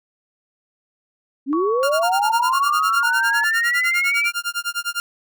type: linear sweep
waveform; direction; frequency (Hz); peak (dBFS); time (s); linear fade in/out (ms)
sine; up; 255.4 to 2384; -17; 1.46-4.32; 50
type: tone with vibrato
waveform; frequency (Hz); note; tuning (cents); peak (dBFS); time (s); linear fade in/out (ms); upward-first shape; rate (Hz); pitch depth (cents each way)
sine; 1017; C6; -50; -23; 1.53-3.44; 0; square; 1; 170
type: tone with tremolo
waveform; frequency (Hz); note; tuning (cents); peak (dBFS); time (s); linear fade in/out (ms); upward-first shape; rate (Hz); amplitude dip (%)
sawtooth; 1400; F6; +4; -16; 1.83-5; 0; sine; 9.9; 100
effects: none